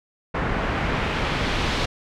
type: noise with low-pass filter sweep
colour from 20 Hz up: pink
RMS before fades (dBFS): -24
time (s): 0.34-1.86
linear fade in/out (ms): 10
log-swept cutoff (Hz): 1600 to 4100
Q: 1.1
effects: none